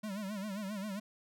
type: tone with vibrato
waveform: square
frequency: 202.5 Hz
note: G#3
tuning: 43 cents flat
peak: -38 dBFS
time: 0.03-1 s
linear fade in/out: 10 ms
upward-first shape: sine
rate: 7.5 Hz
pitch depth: 120 cents each way
effects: none